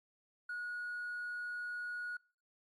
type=tone with hard clipping; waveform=triangle; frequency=1453 Hz; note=F#6; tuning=32 cents flat; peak=-38 dBFS; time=0.49-2.17 s; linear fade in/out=5 ms; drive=2 dB; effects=noise-tail reverb RT60 0.4 s tail -24 dB re dry + MP3 48 kbps